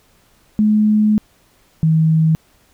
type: tone pair in turn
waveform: sine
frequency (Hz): 212.8 / 159.42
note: G#3 / D#3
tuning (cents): +42 / +42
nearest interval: perfect fourth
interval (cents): 500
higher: first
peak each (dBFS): -10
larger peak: neither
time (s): 0.59-1.18 / 1.83-2.35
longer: first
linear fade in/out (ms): 0
effects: pink hiss -55 dBFS RMS until 2.73 s